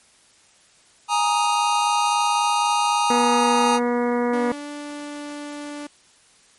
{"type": "chord", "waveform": "square", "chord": "Ab suspended second", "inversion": "none", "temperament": "just", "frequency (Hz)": [830.6, 934.4, 1245.9], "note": ["Ab5", "Bb5", "Eb6"], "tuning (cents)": [0, 4, 2], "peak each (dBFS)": [-23, -22, -24], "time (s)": [1.08, 3.8], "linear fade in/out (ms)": 50}
{"type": "harmonic tone", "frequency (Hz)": 241.7, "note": "B3", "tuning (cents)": -37, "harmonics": [1, 2, 3, 4, 5, 6, 7, 8, 9], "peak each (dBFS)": [-22, -22, -31, -29, -34, -37, -38, -38, -40], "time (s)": [3.1, 4.52], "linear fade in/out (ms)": 2}
{"type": "tone with pitch glide", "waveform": "sawtooth", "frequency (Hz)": [288.2, 292.4], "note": ["D4", "D4"], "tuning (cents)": [-33, -7], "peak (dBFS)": -27, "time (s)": [4.33, 5.87], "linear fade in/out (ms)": 5, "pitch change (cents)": 26, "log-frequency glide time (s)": [4.48, 4.7]}
{"effects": ["white hiss -55 dBFS RMS until 6.58 s", "MP3 48 kbps"]}